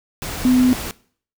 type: tone in noise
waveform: sine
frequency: 252.6 Hz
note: B3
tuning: 39 cents sharp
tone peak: -11 dBFS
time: 0.45-0.73 s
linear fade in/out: 0 ms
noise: pink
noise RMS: -28 dBFS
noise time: 0.22-0.91 s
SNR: +14 dB
effects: noise-tail reverb RT60 0.5 s tail -20 dB re dry